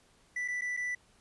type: tone with dropouts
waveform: triangle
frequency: 1975.5 Hz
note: B6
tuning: in tune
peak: -30 dBFS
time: 0.36-0.95 s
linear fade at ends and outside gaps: 5 ms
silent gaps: 0.479-0.483 / 0.611-0.618 / 0.767-0.772 s
effects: pink hiss -65 dBFS RMS until 1.2 s + resampled to 24000 Hz